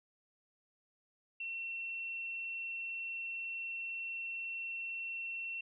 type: tone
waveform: sine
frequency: 2711 Hz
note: E7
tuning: 48 cents sharp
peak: -38 dBFS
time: 1.4-5.61 s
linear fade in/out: 5 ms
effects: none